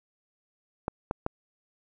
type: clicks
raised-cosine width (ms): 1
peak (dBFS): -14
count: 3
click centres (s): 0.881 / 1.111 / 1.264
effects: none